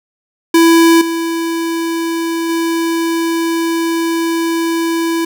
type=tone with level steps; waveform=square; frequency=331.8 Hz; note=E4; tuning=11 cents sharp; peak=-6 / -16 / -14 dBFS; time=0.54-5.25 s; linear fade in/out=5 ms; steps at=1.01 / 2.49 s; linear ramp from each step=5 ms; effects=none